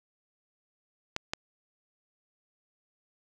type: clicks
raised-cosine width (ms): 0.2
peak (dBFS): -13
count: 2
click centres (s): 1.164 / 1.335
effects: none